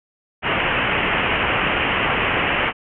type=low-pass noise; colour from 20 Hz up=white; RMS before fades=-20 dBFS; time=0.42-2.73 s; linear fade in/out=50 ms; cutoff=3000 Hz; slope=96 dB/octave; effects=none